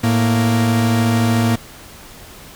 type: tone pair together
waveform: 45% pulse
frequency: 110.24 / 233.6 Hz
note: A2 / A#3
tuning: +4 / +4 cents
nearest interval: octave + minor second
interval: 1300 cents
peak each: -16 dBFS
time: 0.03-1.56 s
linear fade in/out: 10 ms
effects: pink hiss -39 dBFS RMS until 2.55 s